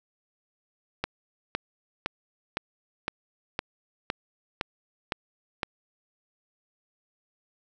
click train, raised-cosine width 0.3 ms, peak -11 dBFS, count 10, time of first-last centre 1.04-5.632 s, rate 1.96 Hz, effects none

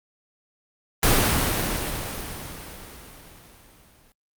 pink noise with exponential decay, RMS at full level -17 dBFS, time 1.03-4.12 s, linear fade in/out 1 ms, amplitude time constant 670 ms, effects Opus 32 kbps

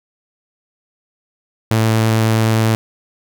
sawtooth tone, 111.3 Hz, A2, 20 cents sharp, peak -8 dBFS, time 1.71-2.75 s, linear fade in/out 0 ms, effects none

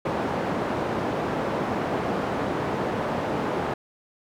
white band-pass noise, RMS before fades -27 dBFS, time 0.05-3.74 s, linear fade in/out 5 ms, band 110 to 770 Hz, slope 12 dB/octave, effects none

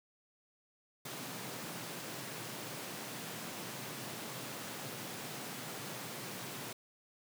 pink high-pass noise, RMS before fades -44 dBFS, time 1.05-6.73 s, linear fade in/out 5 ms, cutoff 110 Hz, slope 96 dB/octave, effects none

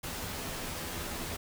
pink noise with comb filter, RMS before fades -38 dBFS, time 0.03-1.37 s, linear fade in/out 10 ms, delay 12 ms, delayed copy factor +0.5, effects none

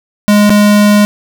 square tone with dropouts, 207.2 Hz, G#3, 4 cents flat, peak -5 dBFS, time 0.28-1.05 s, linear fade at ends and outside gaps 0 ms, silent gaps 0.495-0.503 s, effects none

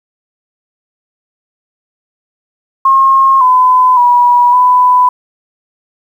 sine tone with pitch steps, 1075 / 1011 / 972 / 997 Hz, C6 / B5 / B5 / B5, +47 / +40 / -28 / +16 cents, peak -4 dBFS, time 2.85-5.09 s, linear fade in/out 5 ms, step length 560 ms, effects 7-bit

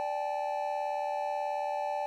triangle chord, D suspended fourth, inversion none, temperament equal with one note detuned, 587.3 / 784 / 862.4 Hz, D5 / G5 / A5, 0 / 0 / -35 cents, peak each -33 dBFS, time 0-2.06 s, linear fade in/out 0 ms, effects none

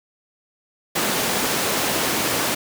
pink high-pass noise, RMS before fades -22 dBFS, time 0.95-2.55 s, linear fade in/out 10 ms, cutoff 210 Hz, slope 12 dB/octave, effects none

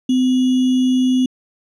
sine tone with sample-and-hold, 255.6 Hz, C4, 40 cents flat, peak -12 dBFS, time 0.09-1.26 s, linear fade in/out 5 ms, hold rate 3150 Hz, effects low-pass 6000 Hz 12 dB/octave

